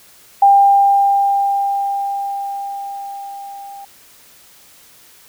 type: tone with level ramp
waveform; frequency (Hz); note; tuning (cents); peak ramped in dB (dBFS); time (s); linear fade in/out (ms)
sine; 797; G5; +28; -5 to -31; 0.42-3.85; 5
effects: white hiss -46 dBFS RMS until 5.28 s